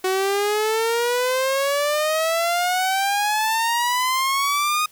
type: exponential sweep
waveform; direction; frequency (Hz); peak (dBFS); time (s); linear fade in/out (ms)
sawtooth; up; 371.1 to 1244.5; -15; 0.04-4.86; 5
effects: white hiss -53 dBFS RMS until 4.91 s